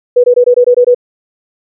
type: tone bursts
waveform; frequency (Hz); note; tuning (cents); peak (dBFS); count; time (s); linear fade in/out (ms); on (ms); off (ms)
sine; 491; B4; -10; -3; 8; 0.16-0.947; 10; 80; 21
effects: none